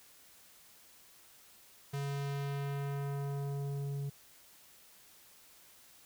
square tone with low-pass filter sweep, 140.6 Hz, C#3, 25 cents sharp, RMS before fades -37 dBFS, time 1.93-4.1 s, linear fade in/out 10 ms, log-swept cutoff 11000 to 290 Hz, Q 0.72, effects white hiss -60 dBFS RMS until 6.05 s

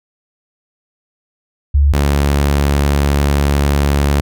sine / sawtooth tone pair in turn, 71.2 / 71.2 Hz, C#2 / C#2, +47 / +47 cents, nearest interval unison, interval 0 cents, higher neither, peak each -7 dBFS, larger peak neither, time 1.74-1.93 / 1.93-4.21 s, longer second, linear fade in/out 10 ms, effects none

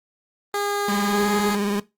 15% pulse tone with pitch glide, 407.2 to 416.2 Hz, G#4 to G#4, -34 to +4 cents, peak -16 dBFS, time 0.54-1.55 s, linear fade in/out 2 ms, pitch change +38 cents, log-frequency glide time 1.05-1.32 s
30% pulse tone with vibrato, 203.6 Hz, G#3, 34 cents flat, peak -19 dBFS, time 0.88-1.8 s, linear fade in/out 5 ms, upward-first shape triangle, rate 19 Hz, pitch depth 57 cents each way
effects noise-tail reverb RT60 0.2 s tail -18 dB re dry + Opus 32 kbps

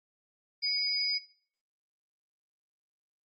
sine tone pair together, 2217 / 4945 Hz, C#7 / D#8, 0 / -12 cents, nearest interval octave + major second, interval 1388 cents, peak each -35 / -28 dBFS, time 0.62-1.19 s, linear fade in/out 20 ms, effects noise-tail reverb RT60 0.5 s tail -19 dB re dry + Opus 24 kbps

